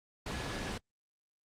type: tone in noise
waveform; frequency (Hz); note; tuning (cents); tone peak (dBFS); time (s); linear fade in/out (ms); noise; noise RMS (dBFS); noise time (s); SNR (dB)
sine; 1694; G#6; +34; -46; 0.3-0.7; 5; pink; -37; 0.26-0.78; -12
effects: low-pass 6000 Hz 12 dB/octave + Opus 24 kbps